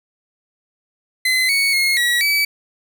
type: tone with pitch steps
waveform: 30% pulse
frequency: 2041 / 2223 / 2157 / 1924 / 2292 Hz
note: C7 / C#7 / C#7 / B6 / D7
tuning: -44 / +4 / -48 / -46 / -43 cents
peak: -12 dBFS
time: 1.25-2.45 s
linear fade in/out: 5 ms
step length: 240 ms
effects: none